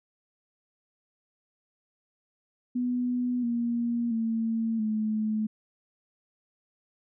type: tone with pitch steps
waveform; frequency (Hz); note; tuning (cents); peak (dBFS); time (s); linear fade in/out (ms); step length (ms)
sine; 246.9 / 236.2 / 225.9 / 216.1; B3 / A#3 / A3 / A3; 0 / +23 / +46 / -31; -25; 2.75-5.47; 10; 680
effects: none